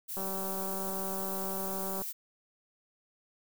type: noise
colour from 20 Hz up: violet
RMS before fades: -38 dBFS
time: 0.08-2.13 s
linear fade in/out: 20 ms
type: click train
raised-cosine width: 1 ms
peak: -26 dBFS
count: 356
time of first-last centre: 0.17-2.019 s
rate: 192 Hz
effects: none